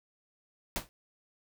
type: noise with exponential decay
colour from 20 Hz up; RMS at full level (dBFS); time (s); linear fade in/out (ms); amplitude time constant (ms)
pink; -29; 0.76-0.89; 0; 27
effects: none